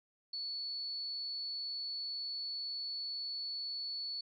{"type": "tone", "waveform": "sine", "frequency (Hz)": 4431, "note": "C#8", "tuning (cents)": -2, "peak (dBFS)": -37, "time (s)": [0.33, 4.21], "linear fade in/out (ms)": 5, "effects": ["MP3 48 kbps"]}